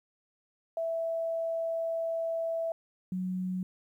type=tone pair in turn; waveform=sine; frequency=659.3 / 184.37 Hz; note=E5 / F#3; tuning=0 / -6 cents; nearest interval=octave + minor seventh; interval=2206 cents; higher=first; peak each=-29 / -30 dBFS; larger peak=first; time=0.77-2.72 / 3.12-3.63 s; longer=first; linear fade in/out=2 ms; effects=11-bit